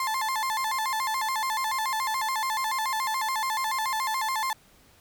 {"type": "tone with vibrato", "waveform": "35% pulse", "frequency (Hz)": 961, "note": "B5", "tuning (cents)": -48, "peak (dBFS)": -24, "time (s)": [0, 4.53], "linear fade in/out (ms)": 2, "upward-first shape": "square", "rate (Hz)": 7, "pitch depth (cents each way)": 160, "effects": ["pink hiss -58 dBFS RMS until 5 s"]}